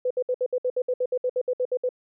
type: tone bursts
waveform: sine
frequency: 502 Hz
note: B4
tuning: 28 cents sharp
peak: -21 dBFS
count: 16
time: 0.05-1.891 s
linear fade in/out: 5 ms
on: 56 ms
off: 63 ms
effects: none